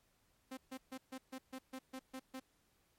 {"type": "tone bursts", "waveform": "sawtooth", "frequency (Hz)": 261.6, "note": "C4", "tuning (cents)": 0, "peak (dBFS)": -40, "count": 10, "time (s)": [0.51, 2.4], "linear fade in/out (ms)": 10, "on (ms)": 63, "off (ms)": 140, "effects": ["pink hiss -75 dBFS RMS until 2.98 s", "MP3 64 kbps"]}